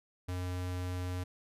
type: tone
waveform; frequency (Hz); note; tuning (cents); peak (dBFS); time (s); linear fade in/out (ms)
square; 90.4; F#2; -40; -35; 0.28-1.24; 10
effects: resampled to 32000 Hz